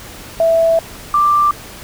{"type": "tone pair in turn", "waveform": "sine", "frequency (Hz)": [659, 1179.6], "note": ["E5", "D6"], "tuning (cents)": [-1, 7], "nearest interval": "minor seventh", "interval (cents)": 1008, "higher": "second", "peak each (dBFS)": [-9, -9], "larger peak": "neither", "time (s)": [[0.4, 0.79], [1.14, 1.51]], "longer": "first", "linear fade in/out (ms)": 2, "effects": ["pink hiss -34 dBFS RMS until 1.83 s"]}